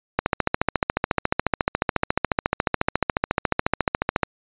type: click train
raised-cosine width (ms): 0.5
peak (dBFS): -3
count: 58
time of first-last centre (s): 0.19-4.233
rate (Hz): 14.1
effects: resampled to 8000 Hz